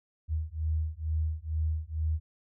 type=beating tone pair; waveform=sine; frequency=77.7 / 79.9 Hz; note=D#2 / D#2; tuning=-2 / +47 cents; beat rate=2.2 Hz; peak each=-31 dBFS; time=0.28-2.2 s; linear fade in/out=50 ms; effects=none